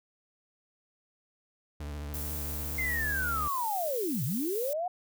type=tone with vibrato; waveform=40% pulse; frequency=73.42 Hz; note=D2; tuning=in tune; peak=-35 dBFS; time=1.8-3.48 s; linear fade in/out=5 ms; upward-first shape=triangle; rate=14 Hz; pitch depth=68 cents each way
type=noise; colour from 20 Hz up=violet; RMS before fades=-38 dBFS; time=2.14-4.73 s; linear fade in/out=0 ms
type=linear two-way sweep; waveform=sine; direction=down then up; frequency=2112 to 110 to 741 Hz; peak=-29 dBFS; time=2.78-4.88 s; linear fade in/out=5 ms; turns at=4.24 s
effects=none